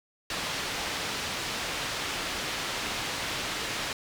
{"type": "low-pass noise", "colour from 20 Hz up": "white", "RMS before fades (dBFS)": -33, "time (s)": [0.3, 3.93], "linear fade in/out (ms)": 2, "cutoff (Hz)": 4100, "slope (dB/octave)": 12, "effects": []}